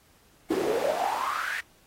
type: noise with high-pass filter sweep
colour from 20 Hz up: brown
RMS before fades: -28 dBFS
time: 0.5-1.61 s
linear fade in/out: 10 ms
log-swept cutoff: 310 to 1900 Hz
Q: 8.2
effects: pink hiss -61 dBFS RMS until 1.86 s + AAC 48 kbps